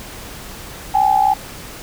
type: tone pair together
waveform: sine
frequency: 781.5 / 845 Hz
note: G5 / G#5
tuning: -6 / +30 cents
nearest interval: minor second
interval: 136 cents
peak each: -14 dBFS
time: 0.94-1.34 s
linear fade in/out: 10 ms
effects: added 50 Hz sine -43 dBFS peak until 1.82 s + pink hiss -34 dBFS RMS until 1.82 s